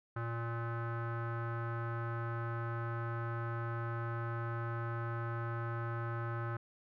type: tone with low-pass filter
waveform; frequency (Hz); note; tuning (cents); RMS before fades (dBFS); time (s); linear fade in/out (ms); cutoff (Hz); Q
square; 116.54; A#2; 0; -38; 0.16-6.57; 5; 1400; 4.9
effects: none